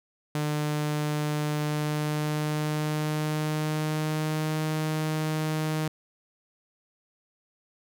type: tone with pitch glide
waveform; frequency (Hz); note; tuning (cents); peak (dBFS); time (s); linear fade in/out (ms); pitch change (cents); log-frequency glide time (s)
sawtooth; 150 to 155.65; D3 to D#3; +37 to +1; -22; 0.35-5.88; 2; +64; 1.53-4.65
effects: none